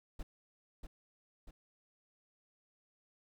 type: noise with echo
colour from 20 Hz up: brown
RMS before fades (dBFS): -41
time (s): 0.19-0.23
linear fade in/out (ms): 5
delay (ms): 640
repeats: 2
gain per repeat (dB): -5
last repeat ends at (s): 1.51
effects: none